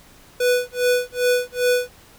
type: tone with tremolo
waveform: square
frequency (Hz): 493.9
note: B4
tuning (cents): 0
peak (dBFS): -15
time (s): 0.4-1.91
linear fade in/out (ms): 5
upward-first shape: sine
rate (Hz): 2.5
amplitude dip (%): 100
effects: pink hiss -49 dBFS RMS until 2.18 s